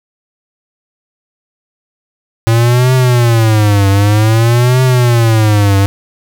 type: tone with vibrato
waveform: square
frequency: 112.7 Hz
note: A2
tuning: 42 cents sharp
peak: -7 dBFS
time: 2.47-5.86 s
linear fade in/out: 0 ms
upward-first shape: triangle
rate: 0.53 Hz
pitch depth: 250 cents each way
effects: none